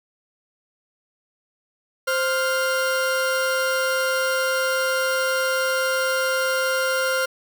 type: tone pair together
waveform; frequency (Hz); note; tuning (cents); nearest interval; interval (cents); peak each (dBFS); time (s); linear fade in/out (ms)
40% pulse; 523.3 / 1399.6; C5 / F6; 0 / +3; octave + perfect fourth; 1703; -22; 2.07-7.26; 10
effects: none